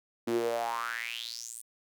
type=tone with high-pass filter sweep; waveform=sawtooth; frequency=116.54 Hz; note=A#2; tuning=in tune; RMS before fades=-34 dBFS; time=0.27-1.62 s; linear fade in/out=10 ms; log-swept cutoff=280 to 9900 Hz; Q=6.7; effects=none